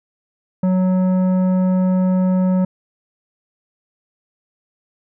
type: tone with tanh clipping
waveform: triangle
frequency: 185 Hz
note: F#3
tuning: in tune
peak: -15 dBFS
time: 0.63-2.65 s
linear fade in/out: 5 ms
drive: 15 dB
effects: none